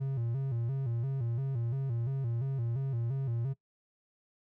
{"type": "tone with vibrato", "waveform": "triangle", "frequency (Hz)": 125.8, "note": "B2", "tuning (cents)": 32, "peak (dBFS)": -28, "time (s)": [0, 3.54], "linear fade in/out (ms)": 20, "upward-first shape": "square", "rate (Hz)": 2.9, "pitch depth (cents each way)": 130, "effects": ["noise-tail reverb RT60 0.1 s tail -21 dB re dry"]}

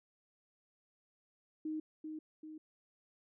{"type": "tone with echo", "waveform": "sine", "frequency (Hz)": 311.1, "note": "D#4", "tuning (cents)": 0, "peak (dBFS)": -36, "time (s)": [1.65, 1.8], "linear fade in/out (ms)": 5, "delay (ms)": 390, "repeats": 2, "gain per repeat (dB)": -5, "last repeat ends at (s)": 2.58, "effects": []}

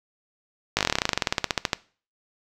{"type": "slowing click train", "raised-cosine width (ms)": 0.2, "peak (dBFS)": -3, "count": 24, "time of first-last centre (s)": [0.77, 1.732], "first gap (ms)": 18, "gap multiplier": 1.07, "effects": ["noise-tail reverb RT60 0.4 s tail -20 dB re dry"]}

